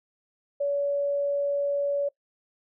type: tone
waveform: sine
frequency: 568 Hz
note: C#5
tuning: 42 cents sharp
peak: -23 dBFS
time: 0.6-2.09 s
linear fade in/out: 10 ms
effects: noise-tail reverb RT60 0.1 s tail -21 dB re dry